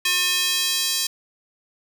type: tone with high-pass filter sweep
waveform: square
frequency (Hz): 360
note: F#4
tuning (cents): -47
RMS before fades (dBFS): -22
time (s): 0.05-1.07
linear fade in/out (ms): 5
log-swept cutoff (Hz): 2500 to 4600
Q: 1.4
effects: none